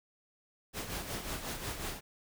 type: noise with tremolo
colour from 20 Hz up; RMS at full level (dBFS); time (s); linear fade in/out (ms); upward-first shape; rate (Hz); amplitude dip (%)
pink; -37; 0.73-2.01; 50; sine; 5.5; 55
effects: none